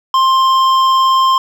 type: tone with hard clipping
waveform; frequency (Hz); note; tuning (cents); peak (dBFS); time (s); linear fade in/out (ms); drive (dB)
triangle; 1053; C6; +11; -10; 0.14-1.38; 2; 13
effects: none